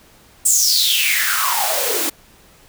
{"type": "noise with high-pass filter sweep", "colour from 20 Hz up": "white", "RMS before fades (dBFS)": -17, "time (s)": [0.45, 2.1], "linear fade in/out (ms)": 10, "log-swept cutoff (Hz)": [8200, 300], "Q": 8, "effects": ["pink hiss -49 dBFS RMS until 2.68 s"]}